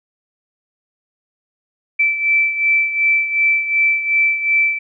sine beating tone pair, 2325 / 2327.7 Hz, D7 / D7, -18 / -16 cents, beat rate 2.7 Hz, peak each -14 / -20 dBFS, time 1.99-4.79 s, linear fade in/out 10 ms, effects none

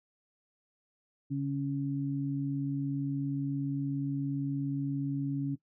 sine tone pair together, 140.7 / 277.8 Hz, C#3 / C#4, +26 / +4 cents, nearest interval octave, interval 1178 cents, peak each -32 / -32 dBFS, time 1.3-5.56 s, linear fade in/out 20 ms, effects noise-tail reverb RT60 0.1 s tail -17 dB re dry

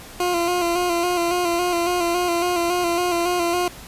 20% pulse tone with vibrato, 349.2 Hz, F4, in tune, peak -14 dBFS, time 0.2-3.68 s, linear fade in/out 2 ms, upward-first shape square, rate 3.6 Hz, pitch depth 36 cents each way, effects pink hiss -40 dBFS RMS until 3.87 s + resampled to 32000 Hz

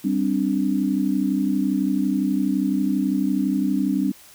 sine chord, G suspended fourth, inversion none, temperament equal, 196 / 261.6 / 293.7 Hz, G3 / C4 / D4, 0 / 0 / 0 cents, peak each -23 dBFS, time 0.04-4.12 s, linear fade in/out 10 ms, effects white hiss -48 dBFS RMS until 4.34 s

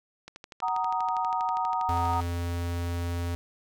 click train, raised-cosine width 0.2 ms, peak -25 dBFS, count 25, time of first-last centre 0.28-2.215 s, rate 12.4 Hz
sine chord, D# minor, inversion first, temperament just, 746.7 / 933.4 / 1244.5 Hz, F#5 / A#5 / D#6, +16 / +2 / 0 cents, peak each -30 / -28 / -32 dBFS, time 0.62-2.21 s, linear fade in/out 10 ms
square tone, 86.3 Hz, F2, 20 cents flat, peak -29 dBFS, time 1.89-3.35 s, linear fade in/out 0 ms
effects none

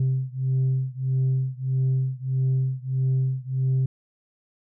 sine beating tone pair, 130.5 / 132.1 Hz, C3 / C3, -4 / +17 cents, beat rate 1.6 Hz, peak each -22 / -23 dBFS, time 0-3.86 s, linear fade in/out 5 ms, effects tanh soft clip ceiling -17 dBFS

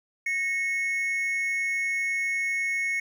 triangle tone pair together, 1866 / 2194 Hz, A#6 / C#7, +1 / -18 cents, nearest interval minor third, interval 281 cents, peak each -30 / -24 dBFS, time 0.26-3 s, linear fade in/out 5 ms, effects none

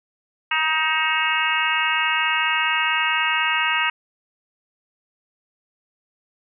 harmonic tone with a mistuned harmonic, 314.8 Hz, D#4, 20 cents sharp, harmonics 3 / 4 / 5 / 6 / 7 / 8 / 9, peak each -26 / -26 / -26 / -26 / -26 / -26 / -26 dBFS, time 0.51-3.9 s, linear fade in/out 5 ms, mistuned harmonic 8, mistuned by +53 cents, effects none

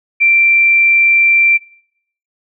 sine tone, 2354 Hz, D7, 3 cents sharp, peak -7 dBFS, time 0.2-1.58 s, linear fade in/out 20 ms, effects noise-tail reverb RT60 0.7 s tail -22 dB re dry

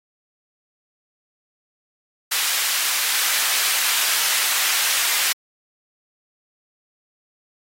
pink high-pass noise, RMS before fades -21 dBFS, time 2.31-5.33 s, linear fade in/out 10 ms, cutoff 1700 Hz, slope 12 dB/octave, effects AAC 48 kbps

